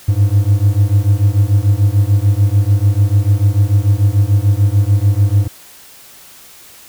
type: beating tone pair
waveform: triangle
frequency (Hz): 98 / 104.8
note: G2 / G#2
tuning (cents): 0 / +16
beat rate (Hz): 6.8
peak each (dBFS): -10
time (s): 0.08-5.48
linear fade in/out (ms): 10
effects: white hiss -40 dBFS RMS until 6.88 s